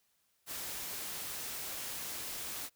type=noise; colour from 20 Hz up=white; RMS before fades=-41 dBFS; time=0.46-2.7 s; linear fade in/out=50 ms; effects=white hiss -75 dBFS RMS until 2.75 s